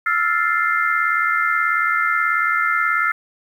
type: chord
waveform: sine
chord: F major seventh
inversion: third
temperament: equal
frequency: 1318.5 / 1396.9 / 1760 / 2093 Hz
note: E6 / F6 / A6 / C7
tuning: 0 / 0 / 0 / 0 cents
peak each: -21 / -20 / -24 / -22 dBFS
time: 0.06-3.12 s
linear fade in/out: 5 ms
effects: 8-bit